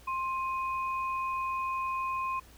sine tone pair together, 1054 / 2503 Hz, C6 / D#7, +12 / +10 cents, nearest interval octave + minor third, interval 1498 cents, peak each -30 / -40 dBFS, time 0.07-2.4 s, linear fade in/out 10 ms, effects added 60 Hz sine -55 dBFS peak until 2.57 s + pink hiss -57 dBFS RMS until 2.57 s

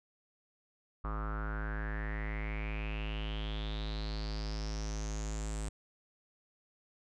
square tone with low-pass filter sweep, 53.1 Hz, G#1, 39 cents sharp, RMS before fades -37 dBFS, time 1.04-5.69 s, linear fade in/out 5 ms, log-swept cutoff 1200 to 8200 Hz, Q 7.7, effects none

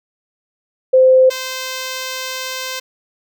sine / 5% pulse tone pair in turn, 518 / 518 Hz, C5 / C5, -17 / -17 cents, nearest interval unison, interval 0 cents, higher neither, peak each -6 / -11 dBFS, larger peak first, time 0.93-1.3 / 1.3-2.8 s, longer second, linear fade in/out 10 ms, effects none

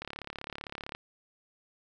click train, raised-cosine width 0.3 ms, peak -22 dBFS, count 34, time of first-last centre 0.02-0.95 s, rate 35.5 Hz, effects none

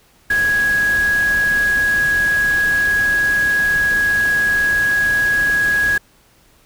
sine tone in noise, 1661.2 Hz, G#6, in tune, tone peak -13 dBFS, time 0.3-5.98 s, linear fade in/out 5 ms, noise pink, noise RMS -29 dBFS, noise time 0.3-5.98 s, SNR +13 dB, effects pink hiss -53 dBFS RMS until 6.65 s

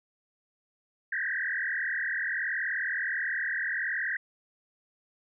sine tone with frequency modulation, 1749 Hz, A6, 11 cents flat, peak -28 dBFS, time 1.12-4.17 s, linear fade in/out 5 ms, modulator 40.7 Hz, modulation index 4.9, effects none

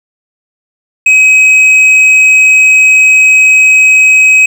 triangle tone with hard clipping, 2538 Hz, D#7, 34 cents sharp, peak -3 dBFS, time 1.06-4.46 s, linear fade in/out 5 ms, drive 7 dB, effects none

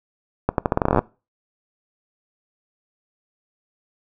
accelerating click train, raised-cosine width 1 ms, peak -3 dBFS, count 15, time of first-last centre 0.49-0.991 s, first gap 92 ms, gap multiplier 0.83, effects noise-tail reverb RT60 0.3 s tail -22 dB re dry

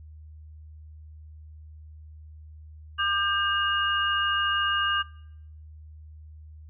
sine tone cluster, 1200 / 1589 / 2853 Hz, D6 / G6 / F7, +37 / +23 / +36 cents, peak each -27 / -27 / -28 dBFS, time 2.98-5.03 s, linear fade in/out 20 ms, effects noise-tail reverb RT60 0.7 s tail -22 dB re dry + added 77 Hz sine -43 dBFS peak until 6.69 s

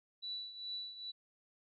sine tone with tremolo, 3951 Hz, B7, in tune, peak -38 dBFS, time 0.22-1.12 s, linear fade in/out 20 ms, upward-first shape triangle, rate 2.4 Hz, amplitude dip 75%, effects none

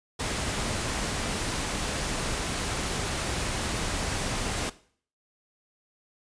pink noise, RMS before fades -30 dBFS, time 0.19-4.7 s, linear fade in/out 10 ms, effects noise-tail reverb RT60 0.5 s tail -17 dB re dry + resampled to 22050 Hz

